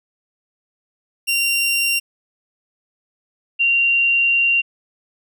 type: tone pair in turn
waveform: sawtooth / sine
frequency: 2765 / 2765 Hz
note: F7 / F7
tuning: -18 / -18 cents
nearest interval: unison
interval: 0 cents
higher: neither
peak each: -13 dBFS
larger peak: neither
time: 1.27-2 / 3.59-4.62 s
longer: second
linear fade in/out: 20 ms
effects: none